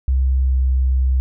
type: tone with pitch glide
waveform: sine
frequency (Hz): 65.41 to 64.77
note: C2 to C2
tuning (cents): 0 to -17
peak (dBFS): -13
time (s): 0.08-1.2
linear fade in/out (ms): 0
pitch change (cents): -17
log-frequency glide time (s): 0.43-0.57
effects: none